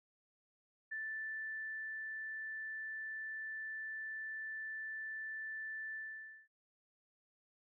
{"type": "tone with ADSR envelope", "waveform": "sine", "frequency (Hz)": 1761, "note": "A6", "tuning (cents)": 1, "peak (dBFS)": -39, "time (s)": [0.91, 6.48], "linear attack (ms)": 12, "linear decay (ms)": 1100, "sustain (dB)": -2, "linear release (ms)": 530, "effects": []}